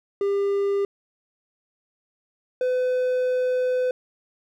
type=tone pair in turn; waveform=triangle; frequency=399.6 / 505 Hz; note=G4 / B4; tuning=+33 / +39 cents; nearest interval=major third; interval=406 cents; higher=second; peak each=-18 dBFS; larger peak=neither; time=0.21-0.85 / 2.61-3.91 s; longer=second; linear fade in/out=2 ms; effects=none